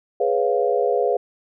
sine chord, C# dominant seventh, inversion second, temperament equal, 415.3 / 493.9 / 554.4 / 698.5 Hz, G#4 / B4 / C#5 / E#5, 0 / 0 / 0 / 0 cents, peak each -22 / -21 / -24 / -24 dBFS, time 0.2-1.17 s, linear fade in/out 5 ms, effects none

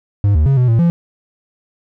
triangle tone with pitch steps, 101.5 / 76.2 / 136.4 / 125.1 / 114.4 / 170.5 Hz, G#2 / D#2 / C#3 / B2 / A#2 / F3, -39 / -36 / -28 / +23 / -32 / -41 cents, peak -7 dBFS, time 0.24-0.9 s, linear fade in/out 0 ms, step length 110 ms, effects none

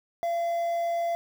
triangle tone with quantisation, 682 Hz, F5, 41 cents flat, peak -23 dBFS, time 0.23-1.15 s, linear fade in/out 0 ms, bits 8, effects none

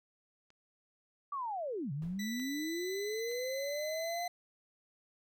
clicks, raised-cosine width 0.2 ms, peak -46 / -37 / -41 dBFS, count 3, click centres 0.504 / 2.398 / 3.315 s
sine linear two-way sweep, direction down then up, 1174.7 to 133.4 to 716 Hz, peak -35 dBFS, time 1.32-4.28 s, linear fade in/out 5 ms, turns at 1.92 s
brown noise with exponential decay, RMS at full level -48 dBFS, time 2.02-2.43 s, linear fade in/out 1 ms, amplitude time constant 88 ms
20% pulse tone with pitch glide, 1975.5 to 2031 Hz, B6 to B6, 0 to +48 cents, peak -36 dBFS, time 2.19-4.28 s, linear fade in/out 5 ms, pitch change +48 cents, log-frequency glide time 2.34-3.35 s
effects none

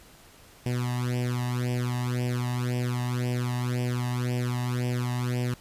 sawtooth tone with flanger, 123.4 Hz, B2, 1 cent flat, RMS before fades -28 dBFS, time 0.66-5.54 s, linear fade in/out 0 ms, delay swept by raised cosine 0.37 to 1.08 ms, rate 1.9 Hz, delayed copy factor +0.9, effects pink hiss -53 dBFS RMS until 5.6 s + resampled to 32000 Hz

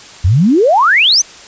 sine exponential sweep, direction up, 79.3 to 6400 Hz, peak -6 dBFS, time 0.24-1.22 s, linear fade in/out 10 ms, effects white hiss -35 dBFS RMS until 1.47 s + resampled to 16000 Hz

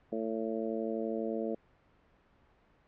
harmonic tone, 111.7 Hz, A2, 27 cents sharp, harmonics 2 / 3 / 4 / 5 / 6, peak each -37 / -38 / -37 / -39 / -42 dBFS, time 0.12-1.55 s, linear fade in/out 5 ms, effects pink hiss -66 dBFS RMS until 2.87 s + low-pass 2000 Hz 12 dB/octave

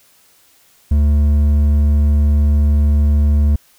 triangle tone with hard clipping, 73.42 Hz, D2, in tune, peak -11 dBFS, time 0.91-3.56 s, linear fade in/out 5 ms, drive 9 dB, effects white hiss -52 dBFS RMS until 3.78 s

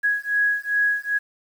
sine beating tone pair, 1663 / 1665.5 Hz, G#6 / G#6, +2 / +4 cents, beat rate 2.5 Hz, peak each -22 dBFS, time 0.03-1.19 s, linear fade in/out 20 ms, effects 8-bit

